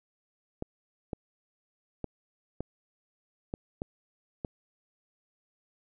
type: clicks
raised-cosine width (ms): 2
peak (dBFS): -20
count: 7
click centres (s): 0.624 / 1.132 / 2.043 / 2.606 / 3.539 / 3.819 / 4.448
effects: none